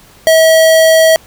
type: tone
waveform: square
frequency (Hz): 644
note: E5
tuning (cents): -41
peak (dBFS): -5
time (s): 0.27-1.16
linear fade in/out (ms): 0
effects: pink hiss -42 dBFS RMS until 1.26 s